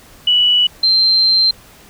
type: tone pair in turn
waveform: sine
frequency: 2949 / 4137 Hz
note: F#7 / C8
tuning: -6 / -20 cents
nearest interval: tritone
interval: 586 cents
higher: second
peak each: -9 dBFS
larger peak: neither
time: 0.27-0.67 / 0.83-1.51 s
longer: second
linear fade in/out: 5 ms
effects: pink hiss -43 dBFS RMS until 1.89 s